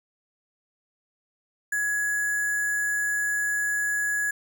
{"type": "tone with sample-and-hold", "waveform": "sine", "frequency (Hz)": 1675, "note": "G#6", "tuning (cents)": 14, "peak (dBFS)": -23, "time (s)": [1.72, 4.31], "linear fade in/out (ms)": 5, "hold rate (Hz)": 8820, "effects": []}